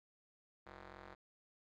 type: ring-modulated tone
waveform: 5% pulse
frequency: 139.4 Hz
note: C#3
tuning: 10 cents sharp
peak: -38 dBFS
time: 0.66-1.15 s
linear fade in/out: 10 ms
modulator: 231 Hz
effects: low-pass 3000 Hz 12 dB/octave